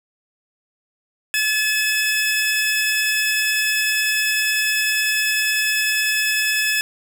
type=tone pair together; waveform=sawtooth; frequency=1718 / 2582 Hz; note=A6 / E7; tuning=-42 / -37 cents; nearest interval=perfect fifth; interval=705 cents; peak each=-17 dBFS; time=1.34-6.81 s; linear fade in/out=0 ms; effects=none

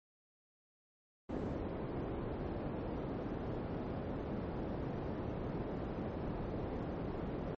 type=low-pass noise; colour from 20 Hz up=white; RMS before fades=-40 dBFS; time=1.29-7.55 s; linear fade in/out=5 ms; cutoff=410 Hz; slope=12 dB/octave; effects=MP3 32 kbps

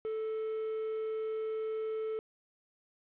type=tone; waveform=triangle; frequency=438.8 Hz; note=A4; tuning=5 cents flat; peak=-31 dBFS; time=0.05-2.19 s; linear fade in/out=0 ms; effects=resampled to 8000 Hz + 10-bit

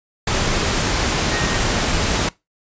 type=tone in noise; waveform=sine; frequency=1864.7 Hz; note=A#6; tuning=in tune; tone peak=-28 dBFS; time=1.31-1.58 s; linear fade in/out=5 ms; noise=pink; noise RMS=-19 dBFS; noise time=0.27-2.29 s; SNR=-12 dB; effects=noise-tail reverb RT60 0.2 s tail -21 dB re dry + resampled to 16000 Hz

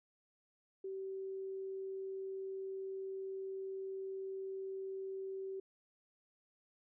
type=tone; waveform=sine; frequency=384.6 Hz; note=G4; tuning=33 cents flat; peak=-40 dBFS; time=0.84-5.6 s; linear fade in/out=5 ms; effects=none

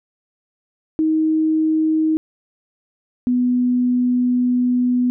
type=tone pair in turn; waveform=sine; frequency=314.9 / 247.7 Hz; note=D#4 / B3; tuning=+21 / +5 cents; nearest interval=major third; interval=416 cents; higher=first; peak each=-14 dBFS; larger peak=neither; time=0.99-2.17 / 3.27-5.1 s; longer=second; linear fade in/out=0 ms; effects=none

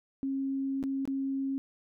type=tone with dropouts; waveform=sine; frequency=270.8 Hz; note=C#4; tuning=40 cents flat; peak=-29 dBFS; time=0.23-1.58 s; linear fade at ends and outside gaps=0 ms; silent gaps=0.828-0.838 / 1.054-1.076 s; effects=none

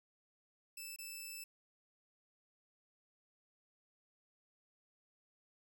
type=tone with dropouts; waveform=10% pulse; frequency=2637 Hz; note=E7; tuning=in tune; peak=-37 dBFS; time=0.77-1.44 s; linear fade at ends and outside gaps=5 ms; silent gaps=0.962-0.986 s; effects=none

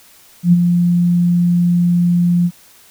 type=tone with ADSR envelope; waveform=sine; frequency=174.61 Hz; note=F3; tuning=in tune; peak=-4 dBFS; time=0.43-2.51 s; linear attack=95 ms; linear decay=30 ms; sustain=-6 dB; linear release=54 ms; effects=white hiss -46 dBFS RMS until 2.9 s

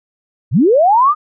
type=linear sweep; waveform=sine; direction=up; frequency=84.6 to 1255 Hz; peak=-7 dBFS; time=0.51-1.15 s; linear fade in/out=50 ms; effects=none

